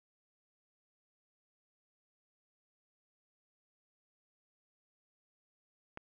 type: click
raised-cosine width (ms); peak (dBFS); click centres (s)
0.5; -28; 5.974
effects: none